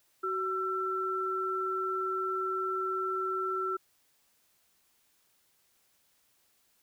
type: tone pair together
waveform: sine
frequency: 376.4 / 1341.3 Hz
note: F#4 / E6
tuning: +30 / +30 cents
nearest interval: octave + minor seventh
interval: 2200 cents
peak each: -34 / -31 dBFS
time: 0.23-3.77 s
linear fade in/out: 10 ms
effects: white hiss -70 dBFS RMS until 6.82 s